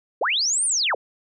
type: linear two-way sweep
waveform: sine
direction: up then down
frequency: 340 to 9450 to 340 Hz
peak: -19 dBFS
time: 0.21-0.95 s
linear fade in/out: 5 ms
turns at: 0.65 s
effects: none